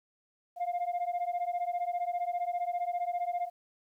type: beating tone pair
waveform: sine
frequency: 697 / 712 Hz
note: F5 / F5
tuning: -4 / +33 cents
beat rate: 15 Hz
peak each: -31 dBFS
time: 0.56-3.5 s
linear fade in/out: 50 ms
effects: tanh soft clip ceiling -27 dBFS + 11-bit